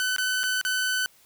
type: tone with dropouts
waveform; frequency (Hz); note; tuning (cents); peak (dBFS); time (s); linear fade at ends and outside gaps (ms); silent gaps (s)
sawtooth; 1509; F#6; +34; -20; 0-1.06; 0; 0.163-0.183 / 0.433-0.438 / 0.613-0.65
effects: white hiss -58 dBFS RMS until 1.25 s